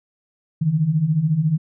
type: beating tone pair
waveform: sine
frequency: 145.9 / 159.9 Hz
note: D3 / D#3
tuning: -11 / +48 cents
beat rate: 14 Hz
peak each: -22 / -17 dBFS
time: 0.61-1.58 s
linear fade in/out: 10 ms
effects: none